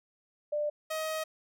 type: tone pair in turn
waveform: sine / sawtooth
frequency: 594 / 630.6 Hz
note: D5 / D#5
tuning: +20 / +23 cents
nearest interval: minor second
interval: 103 cents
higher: second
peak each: -28 dBFS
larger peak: neither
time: 0.52-0.7 / 0.9-1.24 s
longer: second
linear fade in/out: 10 ms
effects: none